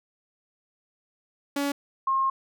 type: tone pair in turn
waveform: sawtooth / sine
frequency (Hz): 282.9 / 1070.7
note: C#4 / C6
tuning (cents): +35 / +40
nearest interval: octave + major seventh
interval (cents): 2305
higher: second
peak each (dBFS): -21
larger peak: neither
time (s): 1.56-1.72 / 2.07-2.3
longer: second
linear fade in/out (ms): 5
effects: none